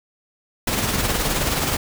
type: noise with tremolo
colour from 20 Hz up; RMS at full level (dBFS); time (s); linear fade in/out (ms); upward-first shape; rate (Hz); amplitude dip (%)
pink; -20; 0.67-1.77; 5; sine; 19; 40
effects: none